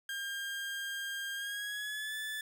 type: tone with pitch glide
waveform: 30% pulse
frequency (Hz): 1605 to 1740.2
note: G6 to A6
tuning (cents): +40 to -20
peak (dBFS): -34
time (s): 0.09-2.41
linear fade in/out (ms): 2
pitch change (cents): +140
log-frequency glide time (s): 1.34-2.15
effects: none